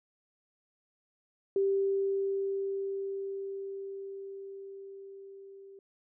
sine tone with level ramp, 392 Hz, G4, in tune, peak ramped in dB -24 to -48 dBFS, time 1.56-5.79 s, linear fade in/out 2 ms, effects none

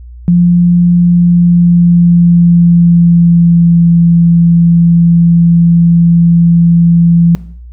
sine tone with pitch glide, 174.61 to 169.54 Hz, F3 to E3, 0 to +49 cents, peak -3 dBFS, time 0.28-7.35 s, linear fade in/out 0 ms, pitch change -51 cents, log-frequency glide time 0.92-3.88 s, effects noise-tail reverb RT60 0.6 s tail -19 dB re dry + added 60 Hz sine -27 dBFS peak until 7.72 s

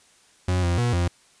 40% pulse tone with pitch steps, 90.8 / 87.1 / 120.7 / 87.5 Hz, F#2 / F2 / B2 / F2, -32 / -4 / -39 / +4 cents, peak -19 dBFS, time 0.48-1.08 s, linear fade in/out 5 ms, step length 150 ms, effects white hiss -57 dBFS RMS until 1.4 s + resampled to 22050 Hz

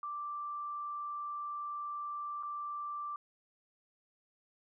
sine tone with dropouts, 1174.7 Hz, D6, in tune, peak -37 dBFS, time 0.03-3.16 s, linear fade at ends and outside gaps 2 ms, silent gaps 2.427-2.432 s, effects none

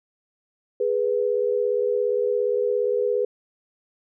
sine tone pair together, 414.7 / 492 Hz, G#4 / B4, -3 / -7 cents, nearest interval minor third, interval 296 cents, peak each -23 / -22 dBFS, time 0.8-3.25 s, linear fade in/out 5 ms, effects none

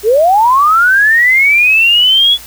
sine linear sweep, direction up, 393.4 to 3414 Hz, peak -5 dBFS, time 0.03-2.38 s, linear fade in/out 50 ms, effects added 60 Hz sine -40 dBFS peak until 2.46 s + white hiss -33 dBFS RMS until 2.46 s

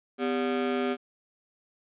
35% pulse ring-modulated tone, 324.7 Hz, E4, 26 cents flat, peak -21 dBFS, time 0.18-0.97 s, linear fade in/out 50 ms, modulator 73.5 Hz, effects resampled to 8000 Hz + 10-bit

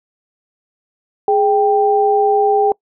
sine tone pair together, 416.9 / 787 Hz, G#4 / G5, +7 / +7 cents, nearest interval major seventh, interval 1100 cents, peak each -13 dBFS, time 1.28-2.72 s, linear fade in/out 2 ms, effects noise-tail reverb RT60 0.1 s tail -25 dB re dry

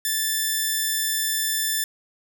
5% pulse tone, 1760 Hz, A6, in tune, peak -11 dBFS, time 0.05-1.84 s, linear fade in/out 2 ms, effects none

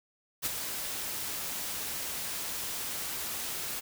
white noise with ADSR envelope, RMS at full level -29 dBFS, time 0.42-3.81 s, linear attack 38 ms, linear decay 25 ms, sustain -7 dB, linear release 24 ms, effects none

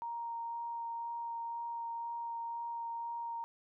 sine tone with vibrato, 932.3 Hz, A#5, in tune, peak -37 dBFS, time 0.02-3.44 s, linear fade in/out 0 ms, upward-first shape sine, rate 2 Hz, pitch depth 8 cents each way, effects none

